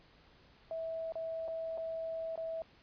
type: tone with dropouts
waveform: sine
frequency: 652 Hz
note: E5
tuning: 19 cents flat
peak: -36 dBFS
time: 0.71-2.62 s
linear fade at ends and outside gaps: 1 ms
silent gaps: 1.122-1.155 / 1.479-1.483 / 1.775-1.78 / 2.357-2.376 s
effects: pink hiss -63 dBFS RMS until 2.82 s + resampled to 11025 Hz